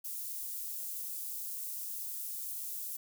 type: high-pass noise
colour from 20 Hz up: white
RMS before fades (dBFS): -40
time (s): 0.04-2.97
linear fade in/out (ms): 10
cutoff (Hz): 10000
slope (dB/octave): 12
effects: none